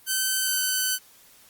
5% pulse tone with pitch glide, 1535 to 1518.2 Hz, G6 to F#6, -37 to +44 cents, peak -12 dBFS, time 0.06-0.99 s, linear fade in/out 50 ms, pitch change -19 cents, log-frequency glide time 0.42-0.59 s, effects white hiss -54 dBFS RMS until 1.49 s + Opus 32 kbps

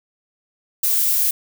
violet noise, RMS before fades -18 dBFS, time 0.83-1.31 s, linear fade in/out 5 ms, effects none

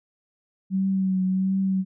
sine tone with vibrato, 189.5 Hz, F#3, 42 cents sharp, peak -20 dBFS, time 0.7-1.85 s, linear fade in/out 50 ms, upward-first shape triangle, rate 1.4 Hz, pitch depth 34 cents each way, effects none

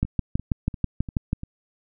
two click trains, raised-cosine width 5 ms, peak -9 / -21 dBFS, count 9 / 5, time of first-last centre 0.03-1.331 / 0.05-1.434 s, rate 6.15 / 2.89 Hz, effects none

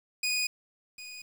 20% pulse tone with echo, 2479 Hz, D#7, 7 cents flat, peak -22 dBFS, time 0.23-0.47 s, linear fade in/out 5 ms, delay 750 ms, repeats 1, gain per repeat -15 dB, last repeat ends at 1.22 s, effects 9-bit

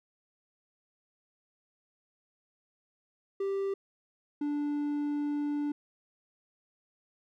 triangle tone pair in turn, 392.4 / 292.3 Hz, G4 / D4, +2 / -8 cents, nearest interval perfect fourth, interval 510 cents, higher first, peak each -27 dBFS, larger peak neither, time 3.4-3.74 / 4.41-5.72 s, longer second, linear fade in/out 5 ms, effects none

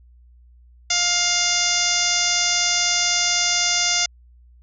harmonic tone, 704 Hz, F5, 14 cents sharp, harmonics 1 / 2 / 3 / 4 / 5 / 6 / 7 / 8 / 9 / 10, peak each -31 / -30 / -25 / -28 / -26 / -32 / -24 / -26 / -24 / -30 dBFS, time 0.9-4.06 s, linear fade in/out 5 ms, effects added 60 Hz sine -47 dBFS peak until 4.62 s

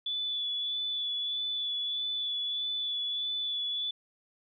sine tone with vibrato, 3454 Hz, A7, 33 cents flat, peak -30 dBFS, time 0.06-3.91 s, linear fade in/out 5 ms, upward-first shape sine, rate 1.6 Hz, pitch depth 19 cents each way, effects none

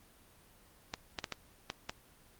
clicks, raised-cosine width 0.2 ms, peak -18 dBFS, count 6, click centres 0.939 / 1.188 / 1.242 / 1.323 / 1.701 / 1.895 s, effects pink hiss -62 dBFS RMS until 2.39 s + Opus 24 kbps

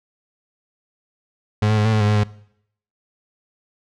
35% pulse tone with pitch steps, 105.6 / 108.1 / 105.5 / 110.7 / 107.8 / 104 / 105.8 / 104.4 Hz, G#2 / A2 / G#2 / A2 / A2 / G#2 / G#2 / G#2, +29 / -30 / +28 / +11 / -35 / +3 / +33 / +10 cents, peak -13 dBFS, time 1.62-2.236 s, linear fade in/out 5 ms, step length 77 ms, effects noise-tail reverb RT60 0.7 s tail -21 dB re dry + low-pass 5000 Hz 12 dB/octave

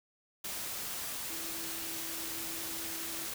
sine tone in noise, 329.1 Hz, E4, 3 cents flat, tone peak -48 dBFS, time 1.3-3.27 s, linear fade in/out 5 ms, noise white, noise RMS -39 dBFS, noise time 0.44-3.34 s, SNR -12 dB, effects none

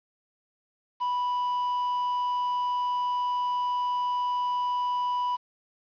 triangle tone, 986 Hz, B5, 3 cents flat, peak -23 dBFS, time 1-5.37 s, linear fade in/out 20 ms, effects resampled to 11025 Hz + 9-bit

